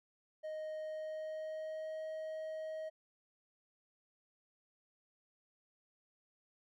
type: tone with pitch glide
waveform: triangle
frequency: 622.3 to 630.3 Hz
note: D#5 to D#5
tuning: 0 to +22 cents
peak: -38 dBFS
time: 0.43-2.9 s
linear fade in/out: 20 ms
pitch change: +22 cents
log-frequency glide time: 0.8-2.01 s
effects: none